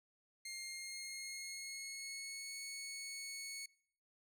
15% pulse tone with pitch glide, 2123 to 2209 Hz, C7 to C#7, +25 to -7 cents, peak -38 dBFS, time 0.45-3.66 s, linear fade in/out 5 ms, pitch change +68 cents, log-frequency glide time 0.65-2.55 s, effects noise-tail reverb RT60 0.6 s tail -22 dB re dry

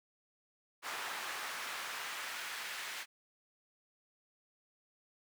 brown noise with high-pass filter sweep, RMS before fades -42 dBFS, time 0.82-3.06 s, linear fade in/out 50 ms, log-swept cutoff 1200 to 1900 Hz, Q 1.1, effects none

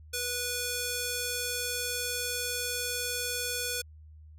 square tone with band-pass filter, 490 Hz, B4, 14 cents flat, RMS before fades -33 dBFS, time 0.13-3.82 s, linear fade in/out 10 ms, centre 8700 Hz, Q 0.58, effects added 77 Hz sine -48 dBFS peak until 4.38 s

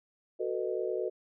sine chord, B dominant seventh, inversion second, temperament just, 370.4 / 444.5 / 493.9 / 617.4 Hz, F#4 / A4 / B4 / D#5, +2 / +18 / 0 / -14 cents, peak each -34 / -35 / -36 / -38 dBFS, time 0.39-1.1 s, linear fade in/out 20 ms, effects none

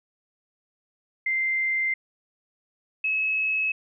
sine tone pair in turn, 2087 / 2578 Hz, C7 / E7, -5 / -39 cents, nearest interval major third, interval 366 cents, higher second, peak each -22 dBFS, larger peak neither, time 1.26-1.94 / 3.04-3.72 s, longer neither, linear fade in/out 5 ms, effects none

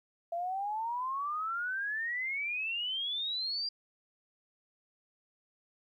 sine exponential sweep, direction up, 670 to 4817 Hz, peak -32 dBFS, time 0.32-3.69 s, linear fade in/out 5 ms, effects 12-bit

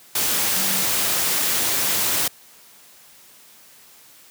sine tone in noise, 191 Hz, G3, 45 cents flat, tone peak -32 dBFS, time 0.56-0.84 s, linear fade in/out 5 ms, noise white, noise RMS -21 dBFS, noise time 0.15-2.28 s, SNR -14 dB, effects white hiss -49 dBFS RMS until 4.3 s + high-pass 100 Hz 12 dB/octave

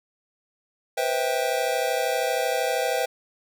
square chord, C major seventh, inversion third, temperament just, 490.5 / 523.3 / 654.1 / 784.9 Hz, B4 / C5 / E5 / G5, -12 / 0 / -14 / +2 cents, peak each -29 dBFS, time 0.97-3.06 s, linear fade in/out 10 ms, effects none

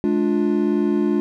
triangle chord, D diminished, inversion second, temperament just, 211.4 / 293.7 / 352.4 Hz, Ab3 / D4 / F4, +31 / 0 / +16 cents, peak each -19 dBFS, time 0.04-1.2 s, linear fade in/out 0 ms, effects none

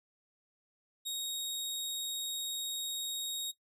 sawtooth tone, 3758 Hz, A#7, 13 cents sharp, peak -32 dBFS, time 1.05-3.52 s, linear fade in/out 20 ms, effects noise-tail reverb RT60 0.1 s tail -17 dB re dry + resampled to 32000 Hz

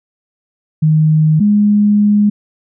sine tone pair in turn, 155.56 / 207.2 Hz, D#3 / G#3, 0 / -4 cents, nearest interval perfect fourth, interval 496 cents, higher second, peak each -7 dBFS, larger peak neither, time 0.82-1.4 / 1.4-2.3 s, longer second, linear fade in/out 10 ms, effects none

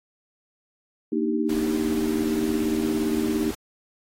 sine chord, Eb major seventh, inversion second, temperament equal, 233.1 / 293.7 / 311.1 / 392 Hz, Bb3 / D4 / Eb4 / G4, 0 / 0 / 0 / 0 cents, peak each -26 / -31 / -25 / -28 dBFS, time 1.12-3.51 s, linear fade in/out 5 ms
pink noise, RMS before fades -37 dBFS, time 1.49-3.55 s, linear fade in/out 5 ms
effects AAC 48 kbps

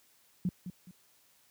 sine tone with echo, 180.3 Hz, F#3, 45 cents flat, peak -27 dBFS, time 0.45-0.49 s, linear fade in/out 2 ms, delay 210 ms, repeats 2, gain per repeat -10 dB, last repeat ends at 0.91 s, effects white hiss -66 dBFS RMS until 1.5 s + high-pass 60 Hz 12 dB/octave

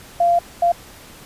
sine tone bursts at uneven times, 691 Hz, F5, 19 cents flat, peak -12 dBFS, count 2, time 0.2-0.39 / 0.62-0.72 s, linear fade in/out 5 ms, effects pink hiss -42 dBFS RMS until 1.25 s + resampled to 32000 Hz

